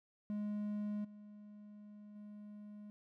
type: tone with level steps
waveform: triangle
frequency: 208.3 Hz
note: G#3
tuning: 5 cents sharp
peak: -35 / -50 / -47 dBFS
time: 0.3-2.9 s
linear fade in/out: 0 ms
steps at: 1.04 / 2.15 s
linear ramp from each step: 10 ms
effects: none